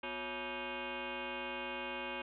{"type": "tone with frequency modulation", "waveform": "sine", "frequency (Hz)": 969, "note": "B5", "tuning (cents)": -33, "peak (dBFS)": -38, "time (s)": [0.03, 2.22], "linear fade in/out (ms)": 5, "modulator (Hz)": 304, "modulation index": 6.6, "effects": []}